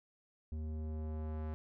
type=tone with low-pass filter sweep; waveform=square; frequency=77.78 Hz; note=D#2; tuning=in tune; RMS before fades=-40 dBFS; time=0.52-1.54 s; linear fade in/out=0 ms; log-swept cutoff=260 to 1400 Hz; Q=0.71; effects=none